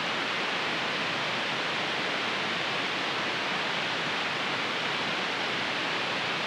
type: band-pass noise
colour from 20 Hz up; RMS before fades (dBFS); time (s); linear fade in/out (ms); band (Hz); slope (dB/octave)
white; -30; 0-6.46; 0; 130 to 3400; 24
effects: none